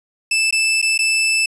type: tone with dropouts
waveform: sawtooth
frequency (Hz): 2637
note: E7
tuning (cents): 0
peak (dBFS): -11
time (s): 0.31-1.46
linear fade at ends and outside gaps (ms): 5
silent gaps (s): 0.509-0.525 / 0.817-0.825 / 0.978-0.989
effects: resampled to 24000 Hz

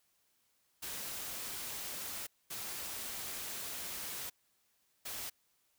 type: noise bursts at uneven times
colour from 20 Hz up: white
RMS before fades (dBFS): -42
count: 3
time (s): 0.82-2.27 / 2.5-4.3 / 5.05-5.3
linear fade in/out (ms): 10
effects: white hiss -75 dBFS RMS until 5.78 s

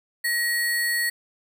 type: tone with sample-and-hold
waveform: sine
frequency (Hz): 1900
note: A#6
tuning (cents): +33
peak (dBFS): -21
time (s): 0.24-1.1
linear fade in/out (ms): 10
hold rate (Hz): 6300
effects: none

